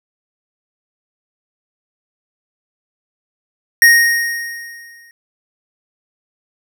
square tone with exponential decay, 1864.7 Hz, A#6, in tune, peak -4 dBFS, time 3.82-5.11 s, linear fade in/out 1 ms, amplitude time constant 280 ms, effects none

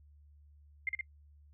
sine tone with echo, 2100 Hz, C7, 6 cents sharp, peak -30 dBFS, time 0.87-0.89 s, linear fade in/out 2 ms, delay 60 ms, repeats 2, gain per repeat -2 dB, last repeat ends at 1.01 s, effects noise-tail reverb RT60 0.1 s tail -24 dB re dry + added 73 Hz sine -57 dBFS peak until 1.53 s

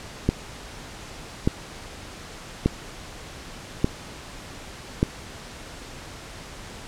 click train, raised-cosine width 3 ms, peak -5 dBFS, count 5, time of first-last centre 0.29-5.029 s, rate 0.844 Hz, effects pink hiss -40 dBFS RMS until 6.87 s + low-pass 8000 Hz 12 dB/octave

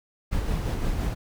brown noise with tremolo, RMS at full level -25 dBFS, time 0.31-1.15 s, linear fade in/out 20 ms, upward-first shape sine, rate 5.8 Hz, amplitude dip 35%, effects none

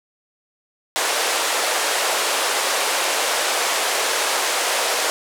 pink band-pass noise, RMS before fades -21 dBFS, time 0.96-5.1 s, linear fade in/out 0 ms, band 470 to 11000 Hz, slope 24 dB/octave, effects none

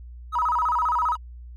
triangle tone with vibrato, 1108.7 Hz, C#6, in tune, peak -16 dBFS, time 0.32-1.17 s, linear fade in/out 50 ms, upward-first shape square, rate 15 Hz, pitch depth 240 cents each way, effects tanh soft clip ceiling -18 dBFS + added 60 Hz sine -38 dBFS peak until 1.56 s

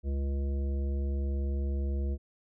harmonic tone, 69.3 Hz, C#2, in tune, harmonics 1 / 3 / 5 / 7 / 9, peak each -28 / -41 / -43 / -47 / -52 dBFS, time 0.03-2.18 s, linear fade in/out 50 ms, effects none

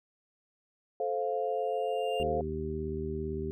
sine chord, F major, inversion first, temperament just, 436.5 / 523.8 / 698.5 Hz, A4 / C5 / F5, -14 / +2 / 0 cents, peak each -33 dBFS, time 1-2.41 s, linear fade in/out 2 ms
triangle tone with exponential growth, 2796 Hz, F7, 1 cent sharp, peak -35 dBFS, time 1.21-2.23 s, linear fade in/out 2 ms, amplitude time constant 220 ms
harmonic tone, 77.78 Hz, D#2, in tune, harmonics 1 / 2 / 3 / 4 / 5, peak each -38 / -40 / -40 / -45 / -35 dBFS, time 2.2-3.51 s, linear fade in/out 0 ms
effects none

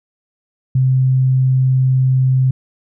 sine tone, 130.3 Hz, C3, 7 cents flat, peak -10 dBFS, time 0.75-2.51 s, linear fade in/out 5 ms, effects none

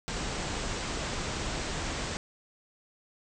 pink low-pass noise, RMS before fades -34 dBFS, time 0.08-2.17 s, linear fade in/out 0 ms, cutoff 8300 Hz, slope 96 dB/octave, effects none

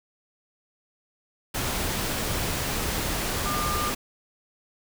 sine tone in noise, 1203 Hz, D6, 41 cents sharp, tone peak -28 dBFS, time 3.45-3.9 s, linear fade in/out 10 ms, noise pink, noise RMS -28 dBFS, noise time 1.54-3.95 s, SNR -3 dB, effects none

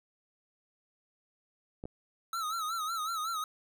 clicks, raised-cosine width 2 ms, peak -27 dBFS, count 2, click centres 1.839 / 1.855 s
square tone with vibrato, 1300 Hz, E6, 24 cents flat, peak -33 dBFS, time 2.33-3.44 s, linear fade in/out 2 ms, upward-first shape sine, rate 5.4 Hz, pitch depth 94 cents each way
effects none

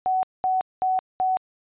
sine tone bursts, 749 Hz, F#5, 21 cents sharp, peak -19 dBFS, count 4, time 0.06-1.37 s, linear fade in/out 0 ms, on 170 ms, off 210 ms, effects resampled to 8000 Hz

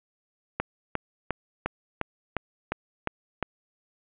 click train, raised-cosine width 0.5 ms, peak -11 dBFS, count 9, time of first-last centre 0.6-3.427 s, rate 2.83 Hz, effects resampled to 8000 Hz + 8-bit

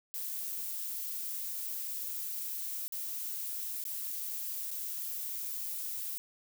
violet noise with dropouts, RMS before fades -38 dBFS, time 0.14-6.18 s, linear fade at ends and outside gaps 0 ms, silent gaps 2.88-2.923 / 3.839-3.852 / 4.706-4.713 s, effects none

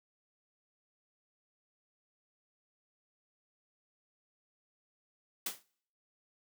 white noise with exponential decay, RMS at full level -32 dBFS, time 5.46-5.63 s, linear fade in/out 5 ms, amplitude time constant 36 ms, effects noise-tail reverb RT60 0.6 s tail -24 dB re dry + high-pass 150 Hz 12 dB/octave

